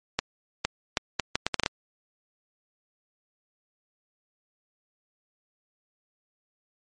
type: accelerating click train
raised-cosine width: 0.2 ms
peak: -6 dBFS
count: 10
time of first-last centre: 0.19-1.661 s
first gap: 460 ms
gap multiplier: 0.7
effects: MP3 48 kbps